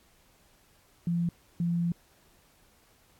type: tone bursts at uneven times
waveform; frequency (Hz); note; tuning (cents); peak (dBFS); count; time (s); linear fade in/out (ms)
sine; 171.3; F3; -33; -25; 2; 1.07-1.29 / 1.6-1.92; 2
effects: pink hiss -63 dBFS RMS until 3.19 s + AAC 64 kbps